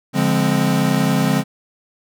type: chord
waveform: square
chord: D half-diminished seventh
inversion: none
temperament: equal with one note detuned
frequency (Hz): 143.98 / 174.61 / 207.7 / 261.6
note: D3 / F3 / Ab3 / C4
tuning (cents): -34 / 0 / 0 / 0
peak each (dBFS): -21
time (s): 0.13-1.44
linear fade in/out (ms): 50
effects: none